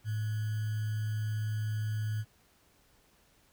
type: tone with sample-and-hold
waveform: sine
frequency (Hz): 107.8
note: A2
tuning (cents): -35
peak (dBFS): -30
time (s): 0.04-2.25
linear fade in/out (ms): 50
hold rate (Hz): 1575
effects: pink hiss -66 dBFS RMS until 3.52 s